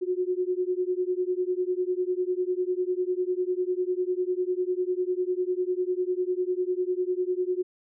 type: beating tone pair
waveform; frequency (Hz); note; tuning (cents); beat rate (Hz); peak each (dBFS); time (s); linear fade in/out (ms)
sine; 359.9 / 369.9; F#4 / F#4; -48 / 0; 10; -27 / -28; 0.01-7.63; 20
effects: none